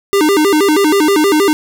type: tone with vibrato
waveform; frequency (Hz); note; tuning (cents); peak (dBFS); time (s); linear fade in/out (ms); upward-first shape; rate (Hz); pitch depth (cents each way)
square; 349.2; F4; 0; -9; 0.13-1.53; 0; square; 6.3; 230
effects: none